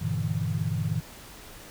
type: chord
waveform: sine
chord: E half-diminished seventh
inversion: first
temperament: just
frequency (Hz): 98.89 / 118.67 / 148.33 / 164.81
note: G2 / Bb2 / D3 / E3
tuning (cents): +16 / +31 / +18 / 0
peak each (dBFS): -31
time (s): 0.01-1.01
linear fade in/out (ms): 10
effects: pink hiss -46 dBFS RMS until 1.7 s